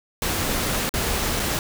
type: noise with dropouts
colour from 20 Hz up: pink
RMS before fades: -24 dBFS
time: 0.22-1.59 s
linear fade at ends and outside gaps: 1 ms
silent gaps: 0.893-0.939 / 1.396-1.399 s
effects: none